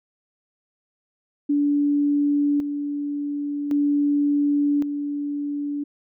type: tone with tremolo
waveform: sine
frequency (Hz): 289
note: D4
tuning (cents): -28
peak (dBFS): -17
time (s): 1.49-5.84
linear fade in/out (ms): 10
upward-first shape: square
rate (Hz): 0.45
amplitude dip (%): 55
effects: none